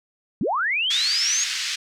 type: linear sweep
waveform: sine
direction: up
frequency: 144.9 to 6700 Hz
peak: -20 dBFS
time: 0.41-1.44 s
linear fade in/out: 2 ms
type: band-pass noise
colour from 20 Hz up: white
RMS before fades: -27 dBFS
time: 0.9-1.76 s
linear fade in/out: 10 ms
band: 1700 to 5900 Hz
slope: 24 dB/octave
effects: none